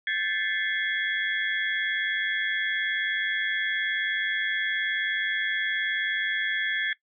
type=tone cluster; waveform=sine; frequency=1567 / 1748 / 2053 / 2152 / 3338 Hz; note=G6 / A6 / C7 / C7 / G#7; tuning=-1 / -12 / -33 / +48 / +8 cents; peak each=-35 / -27 / -33 / -35 / -34 dBFS; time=0.07-6.93 s; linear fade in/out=2 ms; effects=noise-tail reverb RT60 0.1 s tail -18 dB re dry